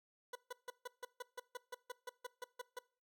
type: tone bursts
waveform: 20% pulse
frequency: 493.9 Hz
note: B4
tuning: in tune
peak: -38 dBFS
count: 15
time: 0.33-2.79 s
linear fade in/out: 5 ms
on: 24 ms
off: 150 ms
effects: noise-tail reverb RT60 0.4 s tail -21 dB re dry